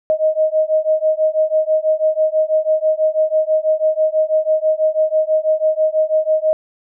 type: beating tone pair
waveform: sine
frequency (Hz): 622.3 / 628.4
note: D#5 / D#5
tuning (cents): 0 / +17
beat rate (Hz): 6.1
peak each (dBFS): -16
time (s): 0.1-6.53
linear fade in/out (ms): 0
effects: none